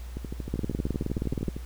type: two click trains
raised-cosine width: 3 ms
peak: -21 / -15 dBFS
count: 19 / 19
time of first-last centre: 0.17-1.565 / 0.54-1.482 s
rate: 12.9 / 19.1 Hz
effects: added 60 Hz sine -36 dBFS peak until 1.65 s + pink hiss -52 dBFS RMS until 1.65 s